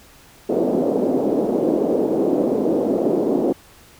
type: band-pass noise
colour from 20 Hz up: pink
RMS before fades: -19 dBFS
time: 0.49-3.53 s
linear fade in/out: 10 ms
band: 250 to 540 Hz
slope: 24 dB/octave
effects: pink hiss -48 dBFS RMS until 3.99 s